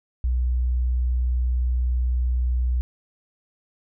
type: tone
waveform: sine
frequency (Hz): 61.74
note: B1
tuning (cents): 0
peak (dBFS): -19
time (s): 0.24-2.81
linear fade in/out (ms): 0
effects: none